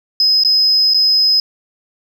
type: tone with dropouts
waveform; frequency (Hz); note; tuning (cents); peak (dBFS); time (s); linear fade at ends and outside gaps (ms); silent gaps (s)
sine; 5070; D#8; +32; -8; 0.2-1.4; 2; 0.436-0.448 / 0.937-0.944
effects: tanh soft clip ceiling -5 dBFS + 8-bit